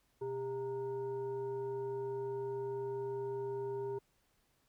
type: tone with frequency modulation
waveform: sine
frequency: 400.2 Hz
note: G4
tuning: 36 cents sharp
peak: -36 dBFS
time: 0.21-3.99 s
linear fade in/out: 10 ms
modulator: 526 Hz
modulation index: 0.53
effects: pink hiss -75 dBFS RMS until 4.68 s